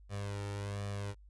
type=tone with flanger; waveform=sawtooth; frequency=101.1 Hz; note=G#2; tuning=46 cents flat; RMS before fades=-39 dBFS; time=0.09-1.15 s; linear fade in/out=50 ms; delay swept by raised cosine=1.7 to 2.22 ms; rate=1.3 Hz; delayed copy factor=+0.7; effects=added 50 Hz sine -54 dBFS peak until 1.29 s + resampled to 24000 Hz

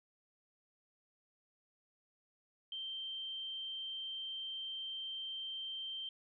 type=tone; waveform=sine; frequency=3136 Hz; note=G7; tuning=in tune; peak=-40 dBFS; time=2.72-6.09 s; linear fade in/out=2 ms; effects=none

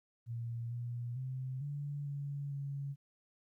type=tone with pitch steps; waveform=sine; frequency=117.1 / 120.1 / 130 / 143.9 / 141.9 / 140 Hz; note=A#2 / B2 / C3 / D3 / C#3 / C#3; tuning=+8 / -48 / -11 / -35 / +41 / +18 cents; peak=-37 dBFS; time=0.26-2.96 s; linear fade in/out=50 ms; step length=450 ms; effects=13-bit

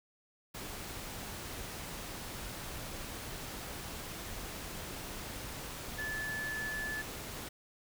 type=tone in noise; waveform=sine; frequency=1734 Hz; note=A6; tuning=26 cents flat; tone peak=-36 dBFS; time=5.98-7.02 s; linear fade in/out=10 ms; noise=pink; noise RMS=-43 dBFS; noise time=0.54-7.49 s; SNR=+4 dB; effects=none

